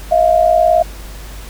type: tone pair together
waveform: sine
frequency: 639 / 698.5 Hz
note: D#5 / F5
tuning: +46 / 0 cents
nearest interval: major second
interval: 154 cents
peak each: -11 dBFS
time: 0.11-0.83 s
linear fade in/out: 10 ms
effects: added 50 Hz sine -29 dBFS peak until 1.49 s + pink hiss -36 dBFS RMS until 1.49 s